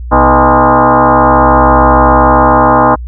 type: tone with frequency modulation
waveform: sine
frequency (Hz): 126.5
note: B2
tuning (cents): +42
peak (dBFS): -3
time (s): 0.11-2.96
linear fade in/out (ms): 20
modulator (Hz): 186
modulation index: 6.1
effects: added 60 Hz sine -19 dBFS peak until 3.07 s